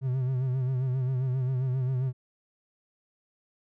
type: tone with vibrato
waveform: triangle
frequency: 129.2 Hz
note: C3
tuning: 21 cents flat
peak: -23 dBFS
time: 0.01-2.13 s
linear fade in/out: 50 ms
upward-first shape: sine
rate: 7.5 Hz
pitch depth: 62 cents each way
effects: none